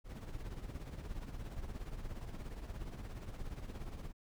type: noise with tremolo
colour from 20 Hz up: brown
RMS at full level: -41 dBFS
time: 0.04-4.13 s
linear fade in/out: 50 ms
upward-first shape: triangle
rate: 17 Hz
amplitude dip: 70%
effects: none